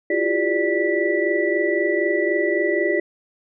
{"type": "tone cluster", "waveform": "sine", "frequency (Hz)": [335.8, 359.7, 402.5, 589, 1963], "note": ["E4", "F#4", "G4", "D5", "B6"], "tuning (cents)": [32, -49, 46, 5, -11], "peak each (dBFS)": -24, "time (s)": [0.1, 3], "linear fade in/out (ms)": 5, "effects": []}